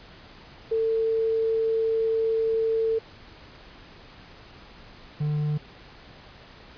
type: tone pair in turn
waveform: sine / triangle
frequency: 448.1 / 149.54 Hz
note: A4 / D3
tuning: +32 / +32 cents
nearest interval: octave + perfect fifth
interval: 1900 cents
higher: first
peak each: -21 dBFS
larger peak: neither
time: 0.71-2.99 / 5.2-5.58 s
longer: first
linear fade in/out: 10 ms
effects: pink hiss -48 dBFS RMS until 6.77 s + resampled to 11025 Hz